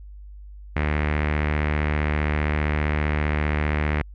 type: tone with low-pass filter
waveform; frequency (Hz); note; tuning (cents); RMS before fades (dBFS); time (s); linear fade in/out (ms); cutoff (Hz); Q
sawtooth; 75.2; D2; +42; -23; 0.76-4.02; 5; 2100; 3.5
effects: added 50 Hz sine -38 dBFS peak until 4.14 s